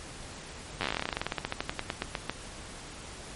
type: slowing click train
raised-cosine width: 0.3 ms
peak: -13 dBFS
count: 30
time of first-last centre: 0.81-2.296 s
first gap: 10 ms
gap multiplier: 1.1
effects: pink hiss -44 dBFS RMS until 3.35 s + MP3 48 kbps